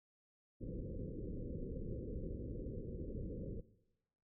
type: low-pass noise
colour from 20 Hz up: pink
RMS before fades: -44 dBFS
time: 0.6-3.61 s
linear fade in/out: 20 ms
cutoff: 530 Hz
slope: 96 dB/octave
effects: noise-tail reverb RT60 0.9 s tail -18 dB re dry